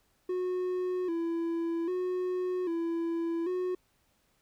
triangle tone with vibrato, 349.2 Hz, F4, in tune, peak -27 dBFS, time 0.29-3.75 s, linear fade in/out 5 ms, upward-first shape square, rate 0.63 Hz, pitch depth 76 cents each way, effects pink hiss -71 dBFS RMS until 4.41 s

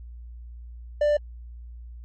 triangle tone, 591 Hz, D5, 11 cents sharp, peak -16 dBFS, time 1.01-1.17 s, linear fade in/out 5 ms, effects added 59 Hz sine -38 dBFS peak until 2.04 s + MP3 32 kbps

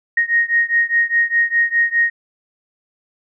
sine beating tone pair, 1864.7 / 1869.6 Hz, A#6 / A#6, 0 / +5 cents, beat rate 4.9 Hz, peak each -16 / -17 dBFS, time 0.17-2.1 s, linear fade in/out 5 ms, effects none

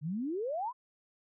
sine exponential sweep, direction up, 140 to 1060 Hz, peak -32 dBFS, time 0.01-0.73 s, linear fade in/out 50 ms, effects none

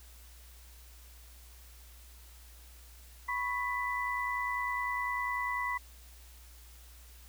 sine tone cluster, 988 / 1098 / 1989 Hz, B5 / C#6 / B6, 0 / -17 / +12 cents, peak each -36 / -37 / -34 dBFS, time 3.28-5.78 s, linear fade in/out 10 ms, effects added 60 Hz sine -52 dBFS peak until 7.28 s + white hiss -58 dBFS RMS until 7.28 s

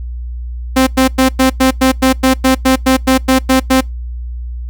sawtooth tone bursts, 261.6 Hz, C4, in tune, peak -3 dBFS, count 15, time 0.76-3.81 s, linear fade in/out 10 ms, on 110 ms, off 100 ms, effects noise-tail reverb RT60 0.2 s tail -24 dB re dry + added 60 Hz sine -20 dBFS peak until 4.69 s

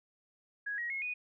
sine tone with pitch steps, 1661.2 / 1897.2 / 2167 / 2475 Hz, G#6 / A#6 / C#7 / D#7, 0 / +30 / -40 / -10 cents, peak -34 dBFS, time 0.66-1.14 s, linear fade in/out 10 ms, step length 120 ms, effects none

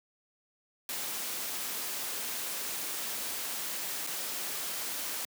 white noise with dropouts, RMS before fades -36 dBFS, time 0.89-5.25 s, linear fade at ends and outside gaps 1 ms, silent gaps 4.066-4.072 s, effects high-pass 200 Hz 12 dB/octave

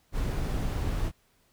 brown noise, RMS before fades -29 dBFS, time 0.12-1.12 s, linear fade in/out 50 ms, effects pink hiss -67 dBFS RMS until 1.52 s

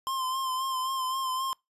square tone with vibrato, 1046.5 Hz, C6, in tune, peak -29 dBFS, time 0.07-1.53 s, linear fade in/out 0 ms, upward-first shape sine, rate 3.8 Hz, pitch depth 37 cents each way, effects noise-tail reverb RT60 0.2 s tail -26 dB re dry + resampled to 32000 Hz

